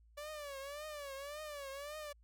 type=tone with vibrato; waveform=sawtooth; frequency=577 Hz; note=D5; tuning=31 cents flat; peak=-40 dBFS; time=0.17-2.13 s; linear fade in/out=10 ms; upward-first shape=triangle; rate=1.8 Hz; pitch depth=130 cents each way; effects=added 56 Hz sine -62 dBFS peak until 2.23 s